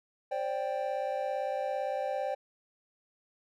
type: chord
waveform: triangle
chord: C suspended second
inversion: none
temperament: equal with one note detuned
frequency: 529.6 / 587.3 / 784 Hz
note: C5 / D5 / G5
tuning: +21 / 0 / 0 cents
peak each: -33 dBFS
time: 0.31-2.35 s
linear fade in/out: 10 ms
effects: none